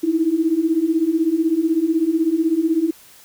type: beating tone pair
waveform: sine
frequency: 313 / 329 Hz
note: D#4 / E4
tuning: +10 / -3 cents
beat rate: 16 Hz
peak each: -20 / -17 dBFS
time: 0.03-2.91 s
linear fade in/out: 10 ms
effects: white hiss -47 dBFS RMS until 3.24 s